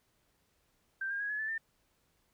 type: tone with pitch steps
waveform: sine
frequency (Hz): 1568 / 1611.2 / 1655.5 / 1701.1 / 1747.9 / 1796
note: G6 / G6 / G#6 / G#6 / A6 / A6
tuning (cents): 0 / +47 / -6 / +41 / -12 / +35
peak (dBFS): -33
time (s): 1.01-1.58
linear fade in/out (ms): 5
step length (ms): 95
effects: pink hiss -74 dBFS RMS until 2.33 s